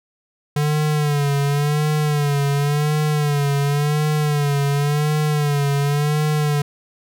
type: tone with vibrato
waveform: square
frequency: 146.5 Hz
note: D3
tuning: 4 cents flat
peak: -17 dBFS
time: 0.56-6.62 s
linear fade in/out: 5 ms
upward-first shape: sine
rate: 0.92 Hz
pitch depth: 65 cents each way
effects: none